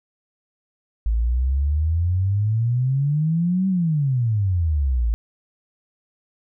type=exponential two-way sweep; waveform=sine; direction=up then down; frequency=53.4 to 193.4 to 53.4 Hz; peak=-17 dBFS; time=1.06-5.14 s; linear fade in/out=0 ms; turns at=3.68 s; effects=none